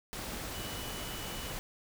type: tone in noise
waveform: sine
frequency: 2960 Hz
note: F#7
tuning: in tune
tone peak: -47 dBFS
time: 0.54-1.52 s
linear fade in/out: 0 ms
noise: pink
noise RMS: -40 dBFS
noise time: 0.13-1.59 s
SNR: -10 dB
effects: none